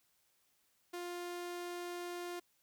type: tone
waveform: sawtooth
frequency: 351.4 Hz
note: F4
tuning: 11 cents sharp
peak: -37 dBFS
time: 0.93-2.4 s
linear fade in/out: 10 ms
effects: white hiss -75 dBFS RMS until 2.62 s